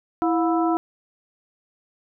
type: harmonic tone with a mistuned harmonic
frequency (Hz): 329.6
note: E4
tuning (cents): 0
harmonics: 1 / 2 / 3 / 4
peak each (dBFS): -20 / -24 / -28 / -29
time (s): 0.22-0.77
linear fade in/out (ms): 0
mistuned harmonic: 2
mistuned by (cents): +140
effects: none

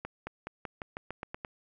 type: accelerating click train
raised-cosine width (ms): 0.5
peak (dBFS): -22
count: 10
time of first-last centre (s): 0.05-1.448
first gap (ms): 220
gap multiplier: 0.91
effects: none

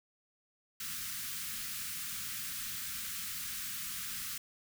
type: band-stop noise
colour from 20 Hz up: white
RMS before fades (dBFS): -40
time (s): 0.8-4.38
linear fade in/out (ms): 5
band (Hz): 250 to 1200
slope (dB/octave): 48
effects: none

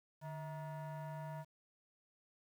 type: tone with frequency modulation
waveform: sine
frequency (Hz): 149.9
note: D3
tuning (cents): +36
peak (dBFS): -40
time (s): 0.21-1.45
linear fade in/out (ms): 50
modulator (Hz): 794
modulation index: 0.93
effects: tanh soft clip ceiling -42 dBFS + 11-bit

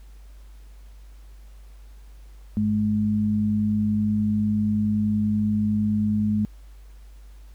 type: tone pair together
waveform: sine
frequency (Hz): 101.09 / 211.5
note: G#2 / G#3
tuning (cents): -46 / +32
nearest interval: octave + minor second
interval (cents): 1278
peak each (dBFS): -27 / -20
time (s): 2.57-6.45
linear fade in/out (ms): 0
effects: added 50 Hz sine -42 dBFS peak until 7.54 s + pink hiss -60 dBFS RMS until 7.54 s

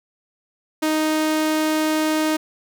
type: tone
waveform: sawtooth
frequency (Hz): 311.1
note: D#4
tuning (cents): 0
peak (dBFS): -14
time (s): 0.82-2.37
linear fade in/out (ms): 10
effects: none

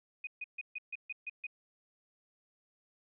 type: tone bursts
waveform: sine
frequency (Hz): 2489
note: D#7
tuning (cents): 0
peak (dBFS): -37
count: 8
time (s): 0.24-1.468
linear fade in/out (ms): 5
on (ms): 31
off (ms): 140
effects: none

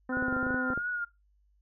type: harmonic tone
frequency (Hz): 256.1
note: C4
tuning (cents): -37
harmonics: 1 / 2 / 3 / 4 / 5 / 6 / 7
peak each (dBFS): -32 / -38 / -42 / -44 / -46 / -48 / -49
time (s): 0.09-0.74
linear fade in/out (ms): 5
type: tone with vibrato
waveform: sine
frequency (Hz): 1430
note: F6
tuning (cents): +41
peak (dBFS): -30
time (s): 0.12-1.05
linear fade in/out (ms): 10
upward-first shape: triangle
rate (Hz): 2.9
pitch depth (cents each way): 54
type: clicks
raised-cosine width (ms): 2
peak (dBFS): -23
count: 11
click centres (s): 0.171 / 0.225 / 0.283 / 0.326 / 0.366 / 0.429 / 0.467 / 0.506 / 0.544 / 0.703 / 0.776
effects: noise-tail reverb RT60 0.2 s tail -19 dB re dry + added 50 Hz sine -64 dBFS peak until 1.61 s

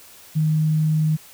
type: tone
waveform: sine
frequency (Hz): 155.56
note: D#3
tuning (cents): 0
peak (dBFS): -16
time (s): 0.35-1.17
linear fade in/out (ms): 20
effects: white hiss -46 dBFS RMS until 1.33 s

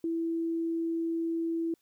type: tone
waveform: sine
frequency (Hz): 330.9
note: E4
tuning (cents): +7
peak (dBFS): -28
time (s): 0.04-1.74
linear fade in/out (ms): 2
effects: white hiss -73 dBFS RMS until 1.81 s

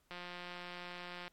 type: click train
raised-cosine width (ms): 0.3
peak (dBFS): -30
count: 208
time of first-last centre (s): 0.11-1.279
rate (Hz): 177
effects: pink hiss -75 dBFS RMS until 1.32 s + AAC 64 kbps

